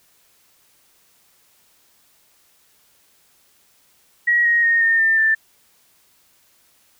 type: tone with pitch steps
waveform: sine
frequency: 1907 / 1879.7 / 1852.7 / 1826.1 / 1800 / 1774.2 Hz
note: A#6 / A#6 / A#6 / A#6 / A6 / A6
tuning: +39 / +14 / -11 / -36 / +39 / +14 cents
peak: -13 dBFS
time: 4.27-5.35 s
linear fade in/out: 10 ms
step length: 180 ms
effects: white hiss -58 dBFS RMS until 6.99 s